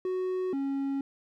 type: tone pair in turn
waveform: triangle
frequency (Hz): 370 / 274.9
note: F#4 / C#4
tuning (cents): 0 / -14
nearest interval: perfect fourth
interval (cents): 514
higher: first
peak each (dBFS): -26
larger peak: neither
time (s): 0.05-0.53 / 0.53-1.01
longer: neither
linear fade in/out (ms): 2
effects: none